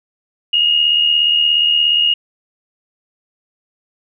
sine tone pair together, 2791 / 2868 Hz, F7 / F7, -2 / +45 cents, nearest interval unison, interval 47 cents, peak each -20 / -11 dBFS, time 0.53-2.14 s, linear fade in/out 5 ms, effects none

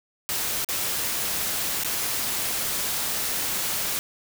white noise with dropouts, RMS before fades -27 dBFS, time 0.29-3.99 s, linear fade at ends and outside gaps 0 ms, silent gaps 0.646-0.688 / 1.836-1.846 s, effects none

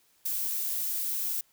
violet noise with ADSR envelope, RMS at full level -28 dBFS, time 0.25-1.41 s, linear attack 12 ms, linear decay 6 ms, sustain -3 dB, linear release 6 ms, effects white hiss -66 dBFS RMS until 1.52 s

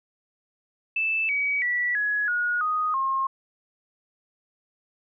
sine tone with pitch steps, 2637 / 2269 / 1952.8 / 1680.5 / 1446.2 / 1244.5 / 1071 Hz, E7 / C#7 / B6 / G#6 / F#6 / D#6 / C6, 0 / +40 / -20 / +20 / -40 / 0 / +40 cents, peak -22 dBFS, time 0.96-3.27 s, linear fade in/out 5 ms, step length 330 ms, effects none

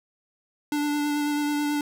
square tone with vibrato, 293.7 Hz, D4, in tune, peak -24 dBFS, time 0.72-1.81 s, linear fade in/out 2 ms, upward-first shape sine, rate 9.2 Hz, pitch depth 14 cents each way, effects none

